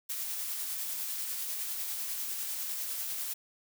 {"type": "noise with tremolo", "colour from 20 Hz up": "blue", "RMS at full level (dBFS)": -35, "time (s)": [0.09, 3.34], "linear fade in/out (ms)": 10, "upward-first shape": "sine", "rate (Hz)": 10, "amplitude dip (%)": 25, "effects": []}